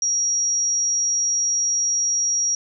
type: tone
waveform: sine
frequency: 5680 Hz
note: F8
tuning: 28 cents sharp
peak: -18 dBFS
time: 0.02-2.55 s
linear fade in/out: 2 ms
effects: none